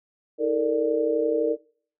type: tone cluster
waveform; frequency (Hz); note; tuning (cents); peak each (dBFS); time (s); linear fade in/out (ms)
sine; 319.2 / 430.2 / 462 / 590; D#4 / A4 / A#4 / D5; +44 / -39 / -16 / +8; -28 / -31 / -22 / -28; 0.38-1.57; 50
effects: noise-tail reverb RT60 0.5 s tail -21 dB re dry